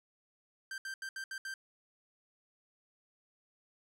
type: tone bursts at uneven times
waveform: 45% pulse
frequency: 1568 Hz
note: G6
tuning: in tune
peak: -39 dBFS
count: 6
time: 0.71-0.78 / 0.85-0.94 / 1.02-1.09 / 1.16-1.24 / 1.31-1.38 / 1.45-1.54 s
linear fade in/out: 2 ms
effects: low-pass 11000 Hz 12 dB/octave